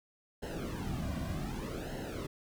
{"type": "noise with flanger", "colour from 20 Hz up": "brown", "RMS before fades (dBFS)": -38, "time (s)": [0.42, 2.27], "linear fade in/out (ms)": 10, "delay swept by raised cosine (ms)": [0.84, 2.34], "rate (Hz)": 0.65, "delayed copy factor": -0.85, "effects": []}